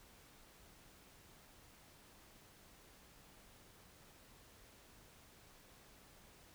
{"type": "silence", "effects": ["pink hiss -63 dBFS RMS until 6.54 s"]}